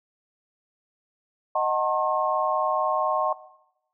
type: chord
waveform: sine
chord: D# diminished seventh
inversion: none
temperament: just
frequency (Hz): 622.3 / 746.7 / 896 / 1075.3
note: D#5 / F#5 / A5 / C6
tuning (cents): 0 / +16 / +31 / +47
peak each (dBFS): -26 / -27 / -29 / -25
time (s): 1.55-3.33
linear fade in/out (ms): 5
effects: noise-tail reverb RT60 0.8 s tail -17 dB re dry